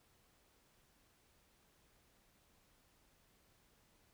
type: silence
effects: pink hiss -72 dBFS RMS until 4.13 s